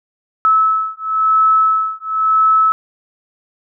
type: beating tone pair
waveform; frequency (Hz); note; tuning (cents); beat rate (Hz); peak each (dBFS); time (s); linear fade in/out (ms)
sine; 1300 / 1300.97; E6 / E6; -24 / -23; 0.97; -14; 0.45-2.72; 0
effects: none